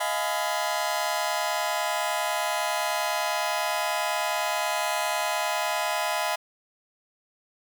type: chord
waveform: sawtooth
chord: F half-diminished seventh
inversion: third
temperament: just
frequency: 628.6 / 698.5 / 838.1 / 1005.8 Hz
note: Eb5 / F5 / Ab5 / Cb6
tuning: +18 / 0 / +16 / +31 cents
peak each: -27 dBFS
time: 0-6.36 s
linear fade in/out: 10 ms
effects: none